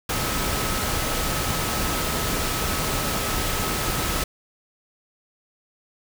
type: tone in noise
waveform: sine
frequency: 1287 Hz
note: E6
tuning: 42 cents flat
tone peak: -34 dBFS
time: 0.09-4.24 s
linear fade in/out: 5 ms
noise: pink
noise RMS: -25 dBFS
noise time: 0.09-4.24 s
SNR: -12 dB
effects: none